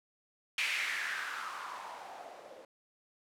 violet noise with low-pass filter sweep, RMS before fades -39 dBFS, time 0.58-2.65 s, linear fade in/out 2 ms, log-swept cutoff 2500 to 510 Hz, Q 3.9, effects none

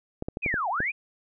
clicks, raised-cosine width 2 ms, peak -17 dBFS, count 6, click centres 0.224 / 0.285 / 0.371 / 0.462 / 0.541 / 0.804 s
sine linear two-way sweep, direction down then up, 2600 to 659.3 to 2539 Hz, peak -25 dBFS, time 0.42-0.92 s, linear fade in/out 20 ms, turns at 0.69 s
effects none

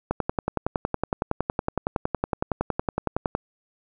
click train, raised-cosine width 1 ms, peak -9 dBFS, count 36, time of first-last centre 0.11-3.351 s, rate 10.8 Hz, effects none

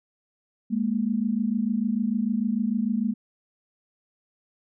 sine tone pair together, 207.7 / 234.4 Hz, G#3 / A#3, 0 / +10 cents, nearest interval major second, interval 210 cents, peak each -25 dBFS, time 0.7-3.14 s, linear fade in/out 20 ms, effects none

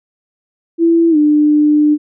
sine tone with pitch glide, 333.7 to 299 Hz, E4 to D4, +21 to +31 cents, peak -7 dBFS, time 0.78-1.98 s, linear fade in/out 50 ms, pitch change -190 cents, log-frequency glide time 1.1-1.17 s, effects none

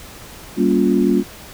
sine chord, G half-diminished seventh, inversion none, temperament just, 196 / 235.2 / 282.2 / 352.8 Hz, G3 / Bb3 / Db4 / F4, 0 / +16 / +31 / +18 cents, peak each -18 dBFS, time 0.56-1.24 s, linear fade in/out 50 ms, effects pink hiss -38 dBFS RMS until 1.53 s

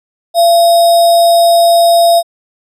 sine tone with sample-and-hold, 681 Hz, F5, 44 cents flat, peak -4 dBFS, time 0.34-2.23 s, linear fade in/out 50 ms, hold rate 4410 Hz, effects resampled to 32000 Hz

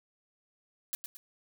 blue noise with echo, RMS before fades -34 dBFS, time 0.93-0.95 s, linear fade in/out 0 ms, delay 110 ms, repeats 2, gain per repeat -7 dB, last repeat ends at 1.17 s, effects none

